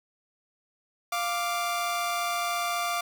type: tone pair together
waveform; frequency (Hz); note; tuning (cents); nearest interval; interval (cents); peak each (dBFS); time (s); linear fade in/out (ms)
sawtooth; 697.9 / 1174.7; F5 / D6; -1 / 0; major sixth; 901; -26; 1.12-3.01; 5
effects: 8-bit